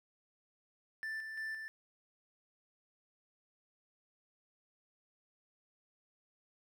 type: tone with tremolo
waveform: triangle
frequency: 1768 Hz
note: A6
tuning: 8 cents sharp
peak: -36 dBFS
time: 1.03-1.68 s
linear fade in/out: 0 ms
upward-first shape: square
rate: 2.9 Hz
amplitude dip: 40%
effects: 13-bit